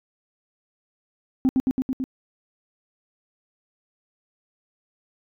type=tone with echo; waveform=sine; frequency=260.7 Hz; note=C4; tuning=6 cents flat; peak=-13 dBFS; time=1.45-1.49 s; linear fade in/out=0 ms; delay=110 ms; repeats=5; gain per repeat=-2 dB; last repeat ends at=2.04 s; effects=tanh soft clip ceiling -13 dBFS